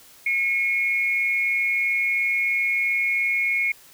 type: tone pair together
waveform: sine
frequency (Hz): 2182 / 2405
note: C#7 / D7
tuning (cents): -28 / +41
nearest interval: major second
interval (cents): 169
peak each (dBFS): -20 / -28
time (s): 0.26-3.72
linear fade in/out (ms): 5
effects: white hiss -50 dBFS RMS until 3.93 s